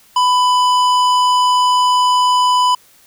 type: tone with hard clipping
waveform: sine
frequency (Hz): 997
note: B5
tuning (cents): +16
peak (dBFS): -12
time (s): 0.16-2.75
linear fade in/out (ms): 5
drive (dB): 13
effects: white hiss -49 dBFS RMS until 3.06 s